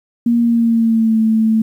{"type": "tone with pitch glide", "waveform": "sine", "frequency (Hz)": [235.6, 221.1], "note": ["A#3", "A3"], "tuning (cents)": [19, 9], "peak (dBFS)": -10, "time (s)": [0.26, 1.62], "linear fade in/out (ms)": 5, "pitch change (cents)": -110, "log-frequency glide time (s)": [0.4, 1.19], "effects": ["8-bit"]}